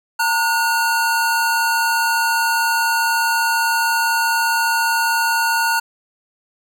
square tone pair together, 914 / 1448.4 Hz, A#5 / F#6, -34 / -37 cents, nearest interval minor sixth, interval 797 cents, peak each -19 dBFS, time 0.19-5.8 s, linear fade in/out 10 ms, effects none

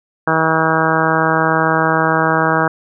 harmonic tone, 160.4 Hz, E3, 47 cents flat, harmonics 1 / 2 / 3 / 4 / 5 / 6 / 7 / 8 / 9 / 10, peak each -21 / -21 / -21 / -21 / -21 / -21 / -21 / -21 / -21 / -21 dBFS, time 0.27-2.68 s, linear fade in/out 5 ms, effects none

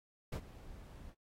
brown noise with ADSR envelope, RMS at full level -34 dBFS, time 0.32-1.15 s, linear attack 9 ms, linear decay 71 ms, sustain -18 dB, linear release 60 ms, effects AAC 48 kbps

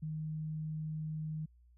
sine tone, 155.56 Hz, D#3, in tune, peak -36 dBFS, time 0.02-1.46 s, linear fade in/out 10 ms, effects added 60 Hz sine -60 dBFS peak until 1.77 s

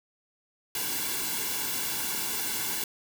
white noise with comb filter, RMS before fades -31 dBFS, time 0.75-2.84 s, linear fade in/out 2 ms, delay 1.6 ms, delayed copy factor -0.75, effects none

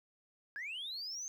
sine linear sweep, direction up, 1603 to 6400 Hz, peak -38 dBFS, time 0.56-1.28 s, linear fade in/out 0 ms, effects tanh soft clip ceiling -37 dBFS + 12-bit

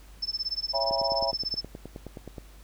sine tone with tremolo, 5274 Hz, E8, in tune, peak -25 dBFS, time 0.22-1.62 s, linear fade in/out 10 ms, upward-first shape sine, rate 17 Hz, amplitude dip 100%
sine chord, C# diminished seventh, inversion none, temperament just, 554.4 / 665.2 / 798.3 / 957.9 Hz, C#5 / E5 / G5 / Bb5, 0 / +16 / +31 / +47 cents, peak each -31 / -29 / -33 / -32 dBFS, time 0.73-1.32 s, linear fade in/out 20 ms
click train, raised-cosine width 2 ms, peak -25 dBFS, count 15, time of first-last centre 0.91-2.382 s, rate 9.51 Hz
effects added 50 Hz sine -48 dBFS peak until 2.63 s + pink hiss -56 dBFS RMS until 2.63 s

